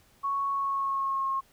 sine tone with pitch glide, 1108.7 to 1079 Hz, C#6 to C#6, 0 to -47 cents, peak -26 dBFS, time 0.23-1.41 s, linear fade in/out 20 ms, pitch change -47 cents, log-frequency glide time 0.5-1.28 s, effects pink hiss -62 dBFS RMS until 1.52 s

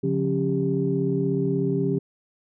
sine tone cluster, 141.8 / 178.3 / 273.1 / 396.1 Hz, C#3 / F3 / C#4 / G4, +40 / +36 / -26 / +18 cents, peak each -26 / -26 / -27 / -25 dBFS, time 0.03-1.99 s, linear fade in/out 10 ms, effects tanh soft clip ceiling -10 dBFS

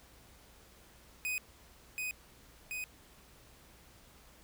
45% pulse tone with echo, 2500 Hz, D#7, 8 cents sharp, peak -33 dBFS, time 1.25-1.38 s, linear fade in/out 0 ms, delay 730 ms, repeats 2, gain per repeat -2 dB, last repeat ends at 2.84 s, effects added 60 Hz sine -65 dBFS peak until 4.43 s + pink hiss -60 dBFS RMS until 4.43 s

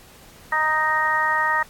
harmonic tone, 311.1 Hz, D#4, in tune, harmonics 2 / 3 / 4 / 5 / 6, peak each -33 / -23 / -24 / -31 / -21 dBFS, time 0.52-1.63 s, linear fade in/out 5 ms, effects pink hiss -48 dBFS RMS until 1.69 s + AAC 64 kbps

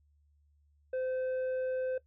sine tone with tanh clipping, 515 Hz, C5, 28 cents flat, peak -32 dBFS, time 0.93-1.98 s, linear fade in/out 5 ms, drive 5 dB, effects noise-tail reverb RT60 0.1 s tail -19 dB re dry + added 73 Hz sine -65 dBFS peak until 2.06 s

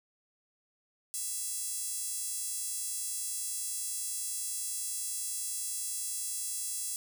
5% pulse tone with high-pass filter, 670 Hz, E5, 28 cents sharp, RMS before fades -36 dBFS, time 1.14-6.96 s, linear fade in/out 0 ms, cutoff 10000 Hz, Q 1.4, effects none

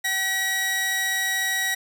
sawtooth tone pair together, 760.8 / 1917 Hz, F#5 / A#6, +48 / +48 cents, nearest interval octave + major third, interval 1600 cents, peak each -30 / -19 dBFS, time 0.04-1.75 s, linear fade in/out 10 ms, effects none

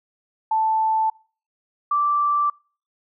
sine tone pair in turn, 880 / 1169.7 Hz, A5 / D6, 0 / -7 cents, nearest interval perfect fourth, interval 493 cents, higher second, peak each -17 / -17 dBFS, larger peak neither, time 0.51-1.1 / 1.91-2.5 s, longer neither, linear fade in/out 5 ms, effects noise-tail reverb RT60 0.4 s tail -25 dB re dry

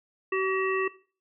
harmonic tone, 380.7 Hz, F#4, 49 cents sharp, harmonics 1 / 3 / 5 / 7, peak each -26 / -31 / -33 / -34 dBFS, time 0.32-0.88 s, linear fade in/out 5 ms, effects noise-tail reverb RT60 0.4 s tail -19 dB re dry

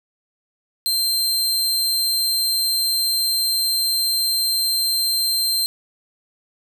sawtooth tone, 4143 Hz, C8, 18 cents flat, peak -15 dBFS, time 0.86-5.66 s, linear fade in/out 0 ms, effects none

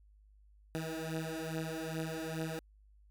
15% pulse beating tone pair, 159.2 / 161.6 Hz, D#3 / E3, +40 / -34 cents, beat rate 2.4 Hz, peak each -33 / -33 dBFS, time 0.75-2.59 s, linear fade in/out 0 ms, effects added 51 Hz sine -59 dBFS peak until 3.1 s + MP3 96 kbps

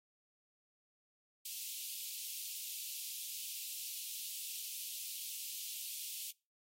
white high-pass noise, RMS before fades -44 dBFS, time 1.45-6.31 s, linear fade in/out 5 ms, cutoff 2600 Hz, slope 48 dB/octave, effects noise-tail reverb RT60 0.3 s tail -24 dB re dry + AAC 48 kbps

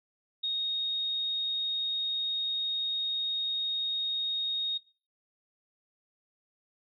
sine tone, 3729 Hz, A#7, in tune, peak -28 dBFS, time 0.43-4.78 s, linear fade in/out 10 ms, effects noise-tail reverb RT60 0.4 s tail -22 dB re dry

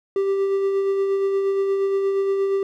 triangle tone with tremolo, 392 Hz, G4, in tune, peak -15 dBFS, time 0.16-2.63 s, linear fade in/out 2 ms, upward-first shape sine, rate 8.5 Hz, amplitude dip 30%, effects none

